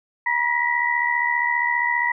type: tone cluster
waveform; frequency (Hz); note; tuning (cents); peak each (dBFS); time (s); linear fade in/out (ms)
sine; 958 / 1913 / 1988; A#5 / A#6 / B6; +47 / +44 / +11; -23; 0.26-2.12; 5
effects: none